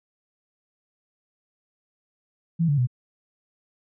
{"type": "tone with pitch steps", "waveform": "sine", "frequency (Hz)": [166.2, 143.85, 124.51], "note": ["E3", "D3", "B2"], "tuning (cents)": [15, -36, 15], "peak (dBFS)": -18, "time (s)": [2.59, 2.872], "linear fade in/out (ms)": 20, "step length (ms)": 94, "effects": []}